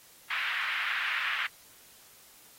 pink band-pass noise, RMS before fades -32 dBFS, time 0.3-1.47 s, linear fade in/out 5 ms, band 1500 to 2600 Hz, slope 24 dB/octave, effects white hiss -56 dBFS RMS until 2.58 s + AAC 48 kbps

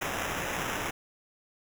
white noise with sample-and-hold, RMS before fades -33 dBFS, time 0.01-0.91 s, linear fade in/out 10 ms, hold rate 4410 Hz, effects none

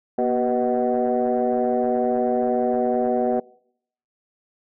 sine tone cluster, 240.5 / 379.1 / 492 / 624 / 747 Hz, B3 / F#4 / B4 / D#5 / F#5, -46 / +42 / -7 / +5 / +16 cents, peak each -24 dBFS, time 0.18-3.4 s, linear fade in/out 5 ms, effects noise-tail reverb RT60 0.7 s tail -25 dB re dry + tanh soft clip ceiling -11 dBFS

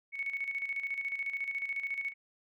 sine tone with tremolo, 2217 Hz, C#7, in tune, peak -31 dBFS, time 0.12-2.14 s, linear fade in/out 50 ms, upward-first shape square, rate 14 Hz, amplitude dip 60%, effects none

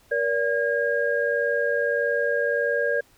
sine tone cluster, 472.4 / 574 / 1625 Hz, A#4 / D5 / G#6, +23 / -40 / -38 cents, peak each -25 dBFS, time 0.11-3.01 s, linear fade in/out 10 ms, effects pink hiss -58 dBFS RMS until 3.17 s

